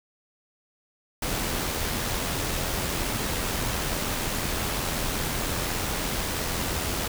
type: noise with amplitude modulation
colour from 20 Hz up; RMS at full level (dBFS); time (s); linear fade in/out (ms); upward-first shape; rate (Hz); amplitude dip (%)
pink; -27; 1.22-7.08; 5; sine; 85.7; 30
effects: none